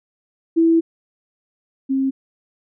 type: tone pair in turn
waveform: sine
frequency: 329.6 / 267.9 Hz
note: E4 / C4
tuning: 0 / +41 cents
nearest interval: major third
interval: 359 cents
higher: first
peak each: -11 / -16 dBFS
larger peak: first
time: 0.56-0.81 / 1.89-2.11 s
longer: first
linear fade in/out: 20 ms
effects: none